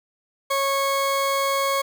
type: tone pair together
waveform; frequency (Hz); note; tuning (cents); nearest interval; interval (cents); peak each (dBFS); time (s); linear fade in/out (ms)
40% pulse; 550 / 1100; C#5 / C#6; -14 / -14; octave; 1200; -23; 0.5-1.82; 10
effects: none